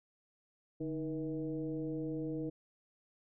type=tone with frequency modulation; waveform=sine; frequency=313.2 Hz; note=D#4; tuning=11 cents sharp; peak=-35 dBFS; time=0.8-2.5 s; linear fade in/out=10 ms; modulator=166 Hz; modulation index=1; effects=none